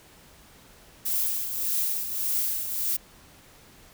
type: noise with tremolo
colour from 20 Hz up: violet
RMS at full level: -25 dBFS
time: 1.05-2.97 s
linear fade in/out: 10 ms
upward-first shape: triangle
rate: 1.7 Hz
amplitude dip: 60%
effects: pink hiss -53 dBFS RMS until 3.93 s